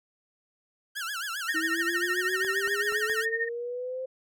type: tone with vibrato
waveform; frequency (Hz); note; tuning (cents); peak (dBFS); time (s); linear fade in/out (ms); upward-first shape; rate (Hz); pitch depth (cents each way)
sawtooth; 1501; F#6; +24; -28; 0.95-3.26; 20; sine; 7.5; 220
type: tone with tremolo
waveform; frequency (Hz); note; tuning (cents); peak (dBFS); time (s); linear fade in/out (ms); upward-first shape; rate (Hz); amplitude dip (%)
sine; 1839; A#6; -24; -24; 1.48-3.49; 10; sine; 13; 85
type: exponential sweep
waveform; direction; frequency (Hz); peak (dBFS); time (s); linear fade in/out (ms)
sine; up; 318.8 to 523.3; -31; 1.54-4.06; 10
type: clicks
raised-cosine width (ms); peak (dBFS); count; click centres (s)
0.5; -26; 4; 2.447 / 2.676 / 2.923 / 3.098
effects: none

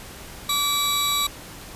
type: tone pair together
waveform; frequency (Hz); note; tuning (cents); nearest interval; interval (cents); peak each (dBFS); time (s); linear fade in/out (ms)
sawtooth; 1153 / 3878; D6 / B7; -32 / -32; octave + major sixth; 2100; -21 / -19; 0.49-1.27; 5
effects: pink hiss -40 dBFS RMS until 1.75 s + resampled to 32000 Hz

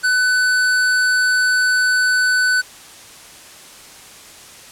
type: tone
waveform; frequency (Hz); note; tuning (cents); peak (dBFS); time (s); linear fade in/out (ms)
square; 1500; F#6; +23; -14; 0.03-2.62; 20
effects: white hiss -40 dBFS RMS until 4.71 s + low-pass 10000 Hz 12 dB/octave

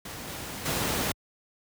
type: noise with level steps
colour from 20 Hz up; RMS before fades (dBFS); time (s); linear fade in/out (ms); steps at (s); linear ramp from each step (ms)
pink; -39 / -37 / -28; 0.05-1.12; 5; 0.27 / 0.65; 10
effects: high-pass 60 Hz 12 dB/octave

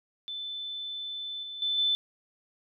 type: tone with level steps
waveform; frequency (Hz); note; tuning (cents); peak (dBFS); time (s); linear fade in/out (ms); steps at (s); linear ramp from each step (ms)
sine; 3520; A7; 0; -34 / -37 / -26 / -23; 0.28-1.95; 0; 1.43 / 1.62 / 1.78; 2
effects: none

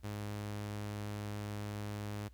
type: tone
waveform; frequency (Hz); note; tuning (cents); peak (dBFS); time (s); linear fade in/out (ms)
sawtooth; 103.83; G#2; 0; -35; 0.03-2.29; 20
effects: added 60 Hz sine -55 dBFS peak until 2.33 s + pink hiss -73 dBFS RMS until 2.33 s

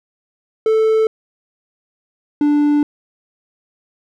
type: tone pair in turn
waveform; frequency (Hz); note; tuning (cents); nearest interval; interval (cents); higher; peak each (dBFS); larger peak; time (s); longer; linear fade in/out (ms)
triangle; 440 / 293.7; A4 / D4; 0 / 0; perfect fifth; 700; first; -9; neither; 0.66-1.07 / 2.41-2.83; second; 2
effects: none

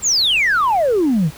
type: exponential sweep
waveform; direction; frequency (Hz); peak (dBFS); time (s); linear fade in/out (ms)
sine; down; 7660 to 138.8; -11; 0.02-1.31; 50
effects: tanh soft clip ceiling -10 dBFS + pink hiss -39 dBFS RMS until 1.37 s

